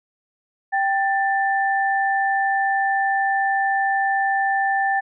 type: tone pair together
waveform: sine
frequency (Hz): 784 / 1773.3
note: G5 / A6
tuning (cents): 0 / +13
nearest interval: octave + major second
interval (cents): 1413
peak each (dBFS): -19 / -22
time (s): 0.72-5.01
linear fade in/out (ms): 20
effects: none